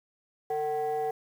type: tone pair together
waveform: sine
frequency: 450.7 / 758 Hz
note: A4 / F#5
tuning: +42 / +42 cents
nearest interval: major sixth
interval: 900 cents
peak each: -28 dBFS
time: 0.5-1.11 s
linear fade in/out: 5 ms
effects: tanh soft clip ceiling -24 dBFS + 9-bit